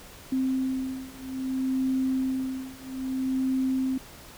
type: beating tone pair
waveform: sine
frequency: 261.6 / 262.21 Hz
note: C4 / C4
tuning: 0 / +4 cents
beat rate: 0.61 Hz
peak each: -29 / -28 dBFS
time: 0.32-3.98 s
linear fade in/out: 5 ms
effects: pink hiss -47 dBFS RMS until 4.37 s